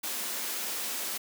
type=high-pass noise; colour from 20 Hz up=white; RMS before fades=-34 dBFS; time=0.03-1.18 s; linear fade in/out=10 ms; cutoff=190 Hz; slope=96 dB/octave; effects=none